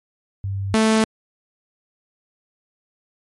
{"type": "tone pair in turn", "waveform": ["sine", "sawtooth"], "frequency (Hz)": [98, 220], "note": ["G2", "A3"], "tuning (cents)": [0, 0], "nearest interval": "octave + major second", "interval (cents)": 1400, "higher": "second", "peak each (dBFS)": [-22, -10], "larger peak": "second", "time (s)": [[0.44, 0.74], [0.74, 1.04]], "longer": "neither", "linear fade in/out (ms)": 0, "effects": ["MP3 48 kbps"]}